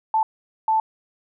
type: tone bursts at uneven times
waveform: sine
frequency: 880 Hz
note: A5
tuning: in tune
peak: -16 dBFS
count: 2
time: 0.14-0.23 / 0.68-0.8 s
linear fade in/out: 2 ms
effects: none